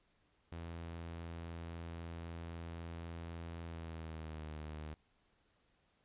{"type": "tone with pitch glide", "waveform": "sawtooth", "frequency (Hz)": [83.8, 76.84], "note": ["E2", "D#2"], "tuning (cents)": [29, -21], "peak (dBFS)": -40, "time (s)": [0.52, 4.94], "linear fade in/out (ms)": 0, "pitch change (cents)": -150, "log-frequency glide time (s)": [3.65, 4.52], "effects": ["pink hiss -75 dBFS RMS until 6.04 s", "resampled to 8000 Hz"]}